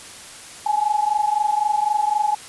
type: tone pair together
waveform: sine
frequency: 831.1 / 855 Hz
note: G#5 / A5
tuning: +1 / -50 cents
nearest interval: unison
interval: 49 cents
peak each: -20 dBFS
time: 0.66-2.35 s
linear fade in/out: 5 ms
effects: white hiss -39 dBFS RMS until 2.48 s + resampled to 24000 Hz